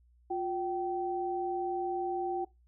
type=tone pair together; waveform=sine; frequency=354.6 / 772 Hz; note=F4 / G5; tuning=+26 / -27 cents; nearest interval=octave + minor second; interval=1347 cents; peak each=-33 / -33 dBFS; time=0.3-2.45 s; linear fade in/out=10 ms; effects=noise-tail reverb RT60 0.2 s tail -20 dB re dry + added 60 Hz sine -61 dBFS peak until 2.67 s